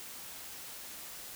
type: silence
effects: white hiss -46 dBFS RMS until 1.35 s